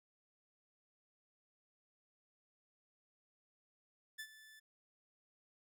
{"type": "tone with ADSR envelope", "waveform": "sawtooth", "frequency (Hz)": 1750, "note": "A6", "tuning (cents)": -10, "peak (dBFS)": -39, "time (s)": [4.18, 4.6], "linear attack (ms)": 18, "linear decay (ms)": 68, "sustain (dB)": -15, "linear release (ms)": 12, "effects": []}